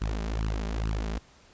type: tone with flanger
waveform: sawtooth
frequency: 53.8 Hz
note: A1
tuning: 38 cents flat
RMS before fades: -30 dBFS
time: 0.01-1.19 s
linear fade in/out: 10 ms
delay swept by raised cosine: 0.67 to 5.07 ms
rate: 2.3 Hz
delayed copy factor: +0.95
effects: pink hiss -57 dBFS RMS until 1.53 s + resampled to 16000 Hz